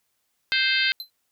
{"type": "harmonic tone", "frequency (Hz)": 523, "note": "C5", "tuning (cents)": -1, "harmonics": [3, 4, 5, 6, 7, 8, 9], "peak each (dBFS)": [-25, -26, -27, -28, -28, -29, -30], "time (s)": [0.52, 0.92], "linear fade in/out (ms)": 0}
{"type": "tone with exponential decay", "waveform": "square", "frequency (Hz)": 4075, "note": "C8", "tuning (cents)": -47, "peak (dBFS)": -28, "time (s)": [1, 1.1], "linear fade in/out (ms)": 1, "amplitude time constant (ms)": 21}
{"effects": ["white hiss -73 dBFS RMS until 1.31 s"]}